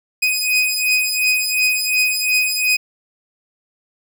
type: beating tone pair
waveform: sawtooth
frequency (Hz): 2500 / 2502.8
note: D#7 / D#7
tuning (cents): +8 / +10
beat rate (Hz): 2.8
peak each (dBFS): -15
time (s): 0.22-2.77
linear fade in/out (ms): 10
effects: none